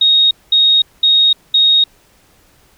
sine tone bursts, 3742 Hz, A#7, 6 cents sharp, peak -7 dBFS, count 4, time 0.01-1.84 s, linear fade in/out 5 ms, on 300 ms, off 210 ms, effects pink hiss -51 dBFS RMS until 2.77 s

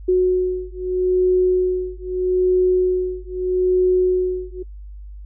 sine beating tone pair, 366.4 / 367.19 Hz, F#4 / F#4, -17 / -13 cents, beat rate 0.79 Hz, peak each -18 dBFS, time 0.08-4.63 s, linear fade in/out 10 ms, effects noise-tail reverb RT60 0.1 s tail -22 dB re dry + added 50 Hz sine -33 dBFS peak until 5.25 s

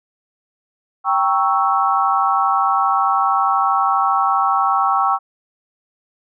sine chord, G diminished seventh, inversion none, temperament equal with one note detuned, 784 / 936.6 / 1108.7 / 1318.5 Hz, G5 / Bb5 / Db6 / Fb6, 0 / +8 / 0 / 0 cents, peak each -18 / -24 / -18 / -19 dBFS, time 1.04-5.19 s, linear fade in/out 50 ms, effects none

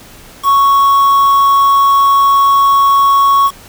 triangle tone with quantisation, 1108.7 Hz, C#6, in tune, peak -4 dBFS, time 0.43-3.51 s, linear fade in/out 50 ms, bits 4, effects pink hiss -37 dBFS RMS until 3.68 s

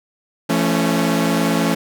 sawtooth chord, F augmented, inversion none, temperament equal with one note detuned, 170.23 / 220 / 277.2 Hz, F3 / A3 / C#4, -44 / 0 / 0 cents, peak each -16 dBFS, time 0.49-1.75 s, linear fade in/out 10 ms, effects none

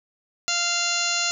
harmonic tone with a mistuned harmonic, 694 Hz, F5, 11 cents flat, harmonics 1 / 2 / 3 / 4 / 5 / 6 / 7 / 8 / 9 / 10, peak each -34 / -30 / -34 / -28 / -34 / -28 / -34 / -34 / -32 / -28 dBFS, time 0.48-1.31 s, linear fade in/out 0 ms, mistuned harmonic 8, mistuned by -16 cents, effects none

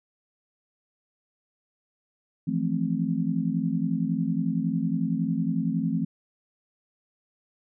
sine chord, F major seventh, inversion third, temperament just, 163.7 / 174.61 / 218.3 / 261.9 Hz, E3 / F3 / A3 / C4, -12 / 0 / -13 / +2 cents, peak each -29 dBFS, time 2.47-6.05 s, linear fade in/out 10 ms, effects none

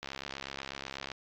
click train, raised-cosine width 0.2 ms, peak -20 dBFS, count 75, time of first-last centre 0.03-1.117 s, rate 68.1 Hz, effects low-pass 5000 Hz 12 dB/octave + AAC 64 kbps

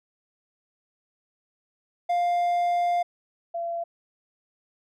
triangle / sine tone pair in turn, 701 / 680.7 Hz, F5 / F5, +6 / -45 cents, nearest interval minor second, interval 51 cents, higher first, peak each -19 / -27 dBFS, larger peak first, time 2.09-3.03 / 3.54-3.84 s, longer first, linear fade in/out 10 ms, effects none

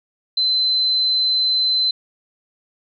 sine tone, 4060 Hz, B7, 47 cents sharp, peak -15 dBFS, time 0.37-1.91 s, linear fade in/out 5 ms, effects none

